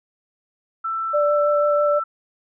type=tone; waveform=sine; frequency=1331 Hz; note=E6; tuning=16 cents sharp; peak=-22 dBFS; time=0.84-2.04 s; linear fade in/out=10 ms
type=tone with vibrato; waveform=sine; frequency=587.3 Hz; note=D5; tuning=in tune; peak=-16 dBFS; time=1.13-2 s; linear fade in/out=20 ms; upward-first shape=sine; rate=6.1 Hz; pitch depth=11 cents each way
effects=none